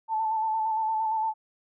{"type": "tone with vibrato", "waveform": "sine", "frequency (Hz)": 880, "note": "A5", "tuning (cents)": 0, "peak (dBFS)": -24, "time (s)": [0.08, 1.34], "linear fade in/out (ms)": 50, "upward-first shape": "square", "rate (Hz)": 8.7, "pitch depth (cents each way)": 24, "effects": []}